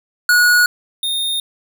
square tone pair in turn, 1456 / 3669 Hz, F#6 / A#7, -28 / -28 cents, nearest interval octave + major third, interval 1600 cents, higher second, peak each -10 / -18 dBFS, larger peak first, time 0.29-0.66 / 1.03-1.4 s, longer neither, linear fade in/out 2 ms, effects none

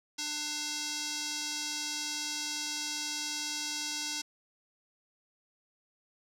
square tone with band-pass filter, 298.4 Hz, D4, 28 cents sharp, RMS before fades -36 dBFS, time 0.18-4.22 s, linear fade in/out 10 ms, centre 5400 Hz, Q 2.1, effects none

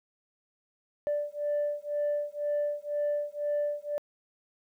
sine beating tone pair, 586 / 588 Hz, D5 / D5, -4 / +2 cents, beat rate 2 Hz, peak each -30 dBFS, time 1.07-3.98 s, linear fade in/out 0 ms, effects tanh soft clip ceiling -23 dBFS + 11-bit

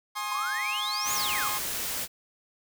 sawtooth chord, Ab major, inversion none, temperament equal with one note detuned, 830.6 / 1064.8 / 1244.5 Hz, Ab5 / C6 / Eb6, 0 / +30 / 0 cents, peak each -33 / -29 / -33 dBFS, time 0.15-1.59 s, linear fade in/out 20 ms
sine exponential two-way sweep, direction up then down, 995 to 7040 to 995 Hz, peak -30 dBFS, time 0.31-1.5 s, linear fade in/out 10 ms, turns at 1.13 s
white noise, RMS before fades -32 dBFS, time 1.04-2.08 s, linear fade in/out 50 ms
effects none

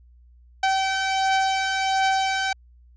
sawtooth beating tone pair, 768 / 769.4 Hz, G5 / G5, -36 / -33 cents, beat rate 1.4 Hz, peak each -24 / -17 dBFS, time 0.63-2.53 s, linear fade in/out 5 ms, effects added 60 Hz sine -49 dBFS peak until 2.96 s + resampled to 16000 Hz

